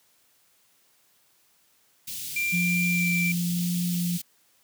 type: band-stop noise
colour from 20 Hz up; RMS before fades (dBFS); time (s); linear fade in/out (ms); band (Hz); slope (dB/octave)
white; -35; 2.07-4.22; 10; 240 to 2700; 24
type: tone with pitch glide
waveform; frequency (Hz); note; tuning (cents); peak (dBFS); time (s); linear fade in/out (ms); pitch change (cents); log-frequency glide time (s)
triangle; 2371 to 2348; D7 to D7; +16 to -1; -23; 2.36-3.32; 5; -17; 2.9-3.03
type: tone with vibrato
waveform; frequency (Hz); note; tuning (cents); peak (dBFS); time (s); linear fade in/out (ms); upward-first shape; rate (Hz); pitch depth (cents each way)
sine; 174.61; F3; 0; -24; 2.52-4.18; 20; sine; 0.97; 11
effects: white hiss -64 dBFS RMS until 4.63 s + high-pass 80 Hz 12 dB/octave